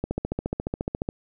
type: click train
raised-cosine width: 2 ms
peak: -13 dBFS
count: 16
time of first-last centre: 0.04-1.089 s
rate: 14.3 Hz
effects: none

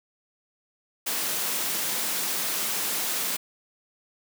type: high-pass noise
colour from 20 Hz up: white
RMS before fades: -28 dBFS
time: 1.06-3.37 s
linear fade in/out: 10 ms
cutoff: 150 Hz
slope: 48 dB/octave
effects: none

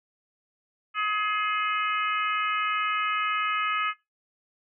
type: harmonic tone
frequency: 421.9 Hz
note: G#4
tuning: 27 cents sharp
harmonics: 3 / 4 / 5 / 6 / 7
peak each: -26 / -34 / -34 / -32 / -36 dBFS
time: 0.94-3.94 s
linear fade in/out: 50 ms
effects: noise-tail reverb RT60 0.2 s tail -17 dB re dry

